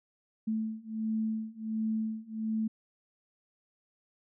sine beating tone pair, 219.1 / 220.5 Hz, A3 / A3, -7 / +4 cents, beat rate 1.4 Hz, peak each -34 / -33 dBFS, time 0.47-2.68 s, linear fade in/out 10 ms, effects none

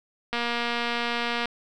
click train, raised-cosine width 0.3 ms, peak -12 dBFS, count 268, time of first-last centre 0.33-1.457 s, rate 237 Hz, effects none

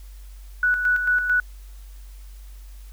sine tone with tremolo, 1477 Hz, F#6, 3 cents flat, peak -16 dBFS, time 0.63-1.4 s, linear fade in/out 2 ms, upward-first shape square, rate 4.5 Hz, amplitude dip 50%, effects added 48 Hz sine -38 dBFS peak until 2.92 s + white hiss -55 dBFS RMS until 2.92 s

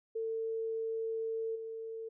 sine tone with level steps, 448.9 Hz, A4, 35 cents sharp, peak -33 / -39 dBFS, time 0.15-2.09 s, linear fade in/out 10 ms, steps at 1.55 s, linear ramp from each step 10 ms, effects none

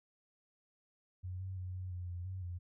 sine tone with pitch steps, 91.4 / 94.4 / 91.5 / 92.2 / 89.4 / 88.1 / 93.8 / 88.2 Hz, F#2 / F#2 / F#2 / F#2 / F2 / F2 / F#2 / F2, -21 / +35 / -19 / -6 / +41 / +16 / +24 / +18 cents, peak -39 dBFS, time 1.23-2.59 s, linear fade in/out 20 ms, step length 170 ms, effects none

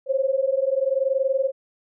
sine tone pair together, 525 / 545.8 Hz, C5 / C#5, +6 / -27 cents, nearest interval minor second, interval 67 cents, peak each -22 dBFS, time 0.06-1.52 s, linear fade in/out 50 ms, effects none

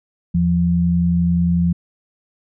sine tone pair together, 81.5 / 172.7 Hz, E2 / F3, -19 / -19 cents, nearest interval octave + minor second, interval 1300 cents, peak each -21 / -14 dBFS, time 0.34-1.73 s, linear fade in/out 10 ms, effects none

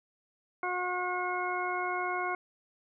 harmonic tone, 361.2 Hz, F#4, 42 cents flat, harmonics 1 / 2 / 3 / 4 / 6, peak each -37 / -35 / -35 / -37 / -38 dBFS, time 0.63-2.35 s, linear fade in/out 2 ms, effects none

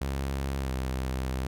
sawtooth tone with pitch glide, 68 to 65 Hz, C#2 to C2, -33 to -11 cents, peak -25 dBFS, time 0.01-1.47 s, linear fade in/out 5 ms, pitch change -78 cents, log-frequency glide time 0.6-0.71 s, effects none

